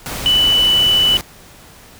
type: tone in noise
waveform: sine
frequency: 2978 Hz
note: F#7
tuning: 11 cents sharp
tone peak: -10 dBFS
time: 0.26-1.17 s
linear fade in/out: 0 ms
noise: pink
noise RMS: -25 dBFS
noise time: 0.06-1.21 s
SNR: +12 dB
effects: pink hiss -42 dBFS RMS until 1.99 s